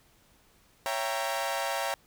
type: chord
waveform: sawtooth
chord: C# diminished seventh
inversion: none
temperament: equal with one note detuned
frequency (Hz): 554.4 / 669.6 / 784 / 932.3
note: C#5 / E5 / G5 / Bb5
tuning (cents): 0 / +27 / 0 / 0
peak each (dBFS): -31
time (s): 0.86-1.94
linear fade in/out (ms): 0
effects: pink hiss -63 dBFS RMS until 2.06 s